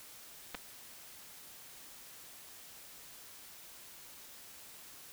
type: clicks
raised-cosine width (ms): 0.3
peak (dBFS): -24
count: 2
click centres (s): 0.546 / 0.55
effects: white hiss -53 dBFS RMS until 5.12 s